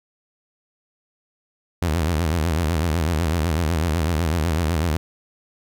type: tone with vibrato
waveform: sawtooth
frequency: 81.4 Hz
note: E2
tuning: 21 cents flat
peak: -15 dBFS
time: 1.82-4.97 s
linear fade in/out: 0 ms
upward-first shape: sine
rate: 8 Hz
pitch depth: 150 cents each way
effects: none